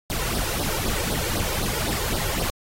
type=noise with flanger; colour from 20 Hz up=pink; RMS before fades=-26 dBFS; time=0.1-2.5 s; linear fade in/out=0 ms; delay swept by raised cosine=0.2 to 2.2 ms; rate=3.9 Hz; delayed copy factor=+0.9; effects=AAC 48 kbps